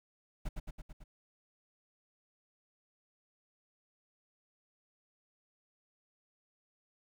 brown noise with echo, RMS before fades -35 dBFS, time 0.45-0.49 s, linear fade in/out 10 ms, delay 110 ms, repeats 5, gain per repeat -3 dB, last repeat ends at 1.04 s, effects none

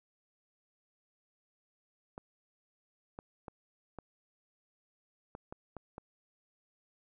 clicks, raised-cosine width 1 ms, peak -29 dBFS, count 8, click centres 2.179 / 3.189 / 3.482 / 3.987 / 5.351 / 5.525 / 5.767 / 5.981 s, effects none

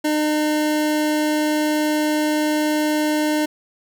square tone pair together, 303.5 / 607 Hz, D#4 / D#5, -43 / -43 cents, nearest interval octave, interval 1200 cents, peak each -19 / -25 dBFS, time 0.04-3.46 s, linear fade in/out 10 ms, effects none

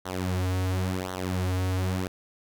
sawtooth tone with flanger, 92.4 Hz, F#2, 2 cents flat, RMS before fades -28 dBFS, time 0.05-2.08 s, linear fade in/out 10 ms, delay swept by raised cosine 0.4 to 5.9 ms, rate 0.94 Hz, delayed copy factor -0.85, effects none

